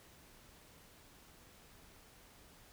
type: silence
effects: pink hiss -61 dBFS RMS until 2.72 s